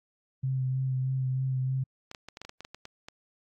sine tone with vibrato, 130.81 Hz, C3, in tune, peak -26 dBFS, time 0.43-1.84 s, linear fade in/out 10 ms, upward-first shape sine, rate 3.2 Hz, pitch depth 19 cents each way
clicks, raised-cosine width 0.2 ms, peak -25 dBFS, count 12, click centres 2.114 / 2.148 / 2.286 / 2.371 / 2.416 / 2.45 / 2.494 / 2.606 / 2.649 / 2.746 / 2.854 / 3.085 s
effects AAC 64 kbps

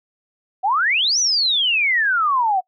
sine exponential two-way sweep, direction up then down, 720 to 6150 to 720 Hz, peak -15 dBFS, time 0.63-2.61 s, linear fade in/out 20 ms, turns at 1.19 s, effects noise-tail reverb RT60 0.1 s tail -25 dB re dry

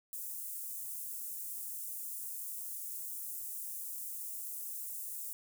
white high-pass noise, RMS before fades -42 dBFS, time 0.13-5.33 s, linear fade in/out 0 ms, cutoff 8200 Hz, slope 24 dB/octave, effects none

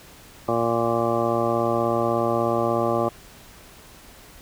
harmonic tone, 116.54 Hz, A#2, in tune, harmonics 1 / 2 / 3 / 4 / 5 / 6 / 7 / 9 / 10, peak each -31 / -29 / -26 / -29 / -25 / -29 / -30 / -32 / -29 dBFS, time 0.48-3.09 s, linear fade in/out 5 ms, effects pink hiss -47 dBFS RMS until 4.41 s

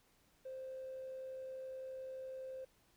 triangle tone with amplitude modulation, 523 Hz, C5, 1 cent flat, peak -39 dBFS, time 0.45-2.65 s, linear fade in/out 10 ms, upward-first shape sine, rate 71.7 Hz, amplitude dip 30%, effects tanh soft clip ceiling -41 dBFS + pink hiss -72 dBFS RMS until 2.96 s

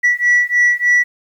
sine beating tone pair, 1948 / 1951.3 Hz, B6 / B6, -24 / -21 cents, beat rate 3.3 Hz, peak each -12 dBFS, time 0.03-1.04 s, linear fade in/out 20 ms, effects tanh soft clip ceiling -7 dBFS + 8-bit

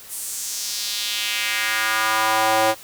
square tone with high-pass filter sweep, 110 Hz, A2, in tune, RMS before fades -22 dBFS, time 0.08-2.75 s, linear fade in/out 50 ms, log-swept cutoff 10000 to 580 Hz, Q 1.9, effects white hiss -42 dBFS RMS until 2.83 s

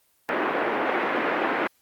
pink band-pass noise, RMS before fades -25 dBFS, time 0.29-1.67 s, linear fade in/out 0 ms, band 280 to 2200 Hz, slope 24 dB/octave, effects white hiss -65 dBFS RMS until 1.81 s + Opus 24 kbps

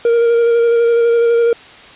triangle tone with vibrato, 467.4 Hz, A#4, 5 cents sharp, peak -7 dBFS, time 0.05-1.53 s, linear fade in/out 2 ms, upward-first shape square, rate 12 Hz, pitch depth 13 cents each way, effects white hiss -38 dBFS RMS until 1.95 s + resampled to 8000 Hz

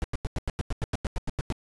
brown noise bursts, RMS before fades -27 dBFS, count 14, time 0.02-1.524 s, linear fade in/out 0 ms, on 22 ms, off 92 ms, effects resampled to 24000 Hz

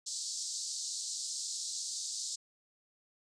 white band-pass noise, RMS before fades -39 dBFS, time 0.06-2.36 s, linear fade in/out 10 ms, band 4100 to 8200 Hz, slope 48 dB/octave, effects resampled to 22050 Hz

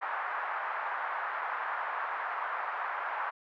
pink band-pass noise, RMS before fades -35 dBFS, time 0.01-3.31 s, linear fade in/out 20 ms, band 850 to 1600 Hz, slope 24 dB/octave, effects none

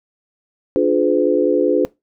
sine chord, D diminished seventh, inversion none, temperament just, 293.7 / 352.4 / 422.9 / 507.5 Hz, D4 / F4 / Ab4 / Cb5, 0 / +16 / +31 / +47 cents, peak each -18 dBFS, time 0.76-1.85 s, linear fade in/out 0 ms, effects noise-tail reverb RT60 0.2 s tail -21 dB re dry

